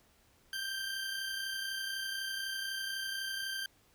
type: tone pair together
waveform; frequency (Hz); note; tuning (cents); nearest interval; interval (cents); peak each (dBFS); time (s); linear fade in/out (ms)
20% pulse; 1568 / 1600; G6 / G6; 0 / +35; unison; 35; -32 / -39; 0.53-3.66; 2
effects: pink hiss -67 dBFS RMS until 3.94 s